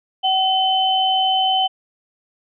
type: tone pair together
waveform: sine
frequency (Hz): 758 / 3051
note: F#5 / G7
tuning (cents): +42 / -48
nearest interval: 2 octaves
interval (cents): 2410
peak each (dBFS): -17 / -18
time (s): 0.23-1.68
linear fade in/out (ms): 20
effects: none